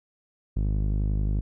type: tone with low-pass filter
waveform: sawtooth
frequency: 51.3 Hz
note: G#1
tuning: 21 cents flat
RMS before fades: -25 dBFS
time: 0.56-1.41 s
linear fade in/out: 10 ms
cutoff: 220 Hz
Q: 0.69
effects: none